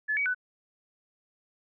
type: tone with pitch steps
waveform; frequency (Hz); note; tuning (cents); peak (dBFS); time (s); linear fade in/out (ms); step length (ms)
sine; 1722 / 2264 / 1495; A6 / C#7 / F#6; -38 / +36 / +17; -25; 0.08-0.347; 20; 89
effects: none